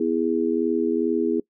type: chord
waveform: sine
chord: E major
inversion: second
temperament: just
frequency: 247.2 / 329.6 / 412 Hz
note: B3 / E4 / G#4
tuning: +2 / 0 / -14 cents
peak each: -25 / -23 / -24 dBFS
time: 0-1.4 s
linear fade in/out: 5 ms
effects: noise-tail reverb RT60 0.1 s tail -22 dB re dry